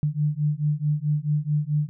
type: beating tone pair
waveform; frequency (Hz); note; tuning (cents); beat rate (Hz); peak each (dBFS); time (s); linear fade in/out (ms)
sine; 147.1 / 151.7; D3 / D#3; +3 / -44; 4.6; -24; 0.03-1.89; 0
effects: none